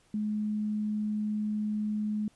sine tone, 211.7 Hz, G#3, 33 cents sharp, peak -28 dBFS, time 0.14-2.28 s, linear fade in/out 2 ms, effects pink hiss -65 dBFS RMS until 2.35 s + resampled to 24000 Hz

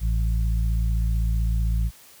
harmonic tone, 55.7 Hz, A1, 22 cents sharp, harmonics 1 / 2 / 3, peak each -20 / -29 / -33 dBFS, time 0-1.91 s, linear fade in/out 50 ms, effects white hiss -50 dBFS RMS until 2.2 s

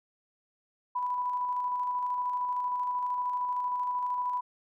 sine tone with tremolo, 990 Hz, B5, 4 cents sharp, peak -27 dBFS, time 0.95-4.41 s, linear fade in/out 10 ms, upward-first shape square, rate 13 Hz, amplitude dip 25%, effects none

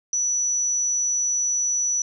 sine tone, 5920 Hz, F#8, in tune, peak -20 dBFS, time 0.13-2.02 s, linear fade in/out 2 ms, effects none

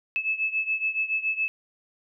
sine beating tone pair, 2604 / 2611.1 Hz, E7 / E7, -22 / -17 cents, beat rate 7.1 Hz, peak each -26 / -29 dBFS, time 0.16-1.48 s, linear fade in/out 0 ms, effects none

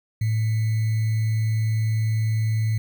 sine tone with sample-and-hold, 110 Hz, A2, in tune, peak -19 dBFS, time 0.21-2.78 s, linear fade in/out 5 ms, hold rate 2100 Hz, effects none

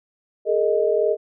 sine chord, Ab suspended second, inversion none, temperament equal with one note detuned, 415.3 / 457.4 / 622.3 Hz, Ab4 / Bb4 / Eb5, 0 / -33 / 0 cents, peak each -21 dBFS, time 0.45-1.17 s, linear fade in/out 50 ms, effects none

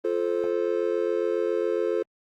triangle chord, F major, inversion none, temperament just, 349.2 / 436.5 / 523.8 Hz, F4 / A4 / C5, 0 / -14 / +2 cents, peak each -26 / -24 / -27 dBFS, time 0.04-2.03 s, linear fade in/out 10 ms, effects Opus 24 kbps

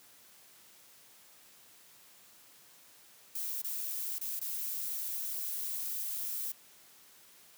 violet noise with dropouts, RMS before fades -37 dBFS, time 3.35-6.52 s, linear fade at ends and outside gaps 5 ms, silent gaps 3.618-3.642 / 4.185-4.211 / 4.395-4.412 s, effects white hiss -59 dBFS RMS until 7.57 s + high-pass 100 Hz 12 dB/octave

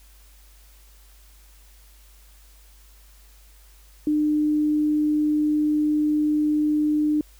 sine tone, 301.4 Hz, D4, 45 cents sharp, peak -18 dBFS, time 4.07-7.21 s, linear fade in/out 2 ms, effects added 50 Hz sine -49 dBFS peak until 7.39 s + white hiss -56 dBFS RMS until 7.39 s

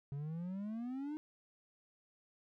triangle exponential sweep, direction up, 137.4 to 311.1 Hz, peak -37 dBFS, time 0.12-1.17 s, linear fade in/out 0 ms, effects none

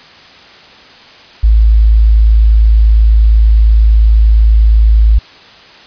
sine tone, 54.3 Hz, A1, 22 cents flat, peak -3 dBFS, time 1.43-5.19 s, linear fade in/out 10 ms, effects white hiss -37 dBFS RMS until 5.86 s + resampled to 11025 Hz

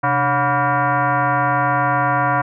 sine tone with frequency modulation, 130.81 Hz, C3, in tune, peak -14 dBFS, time 0.03-2.42 s, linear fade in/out 10 ms, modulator 426 Hz, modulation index 3.3, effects none

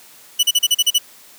sawtooth tone bursts, 2960 Hz, F#7, in tune, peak -8 dBFS, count 8, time 0.39-0.985 s, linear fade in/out 10 ms, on 42 ms, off 37 ms, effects white hiss -45 dBFS RMS until 1.38 s + high-pass 150 Hz 12 dB/octave

